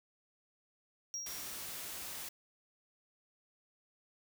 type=tone with exponential decay; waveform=triangle; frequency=5640 Hz; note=F8; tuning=16 cents sharp; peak=-35 dBFS; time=1.14-1.83 s; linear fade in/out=0 ms; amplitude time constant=150 ms
type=noise; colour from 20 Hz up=white; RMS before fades=-44 dBFS; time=1.26-2.29 s; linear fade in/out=5 ms
effects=none